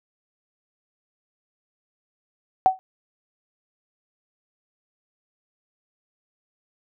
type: tone with exponential decay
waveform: sine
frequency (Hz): 755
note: F#5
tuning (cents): +35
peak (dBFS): -8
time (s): 2.66-2.79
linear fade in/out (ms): 0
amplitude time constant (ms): 27
effects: none

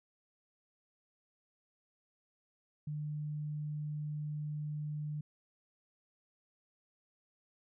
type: tone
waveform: sine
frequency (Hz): 150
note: D3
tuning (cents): +37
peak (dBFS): -36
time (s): 2.87-5.21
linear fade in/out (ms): 5
effects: none

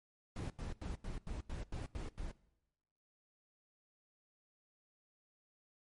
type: noise bursts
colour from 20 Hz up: brown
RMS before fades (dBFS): -42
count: 9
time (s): 0.36-2.316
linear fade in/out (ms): 2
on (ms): 140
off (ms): 87
effects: noise-tail reverb RT60 1.0 s tail -21 dB re dry + MP3 48 kbps

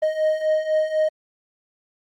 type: beating tone pair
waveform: triangle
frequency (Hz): 620 / 624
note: D#5 / D#5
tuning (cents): -6 / +5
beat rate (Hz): 4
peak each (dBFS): -22 / -18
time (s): 0.02-1.09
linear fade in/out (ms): 10
effects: Opus 24 kbps

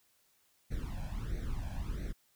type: noise with flanger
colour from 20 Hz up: brown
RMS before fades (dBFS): -37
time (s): 0.7-2.13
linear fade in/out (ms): 20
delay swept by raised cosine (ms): 0.49 to 1.25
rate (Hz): 1.5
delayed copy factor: +1
effects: white hiss -71 dBFS RMS until 2.35 s

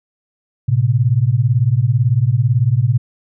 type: beating tone pair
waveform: sine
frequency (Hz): 112 / 130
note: A2 / C3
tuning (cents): +31 / -11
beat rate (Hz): 18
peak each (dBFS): -14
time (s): 0.68-2.98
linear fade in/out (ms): 10
effects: none

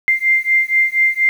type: beating tone pair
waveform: sine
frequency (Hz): 2093 / 2097.2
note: C7 / C7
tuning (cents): 0 / +3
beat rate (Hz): 4.2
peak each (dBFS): -15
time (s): 0.08-1.29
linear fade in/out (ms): 0
effects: 7-bit

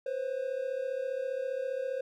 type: tone pair together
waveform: triangle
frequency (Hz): 499.3 / 534.3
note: B4 / C5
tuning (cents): +19 / +36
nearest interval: minor second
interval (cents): 117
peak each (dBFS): -34 / -31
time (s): 0.06-2.01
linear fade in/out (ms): 5
effects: none

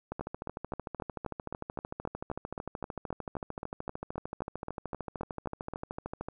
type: two click trains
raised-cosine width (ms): 1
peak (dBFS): -22 / -22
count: 22 / 83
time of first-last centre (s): 0.21-5.736 / 0.12-6.285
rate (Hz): 3.8 / 13.3
effects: none

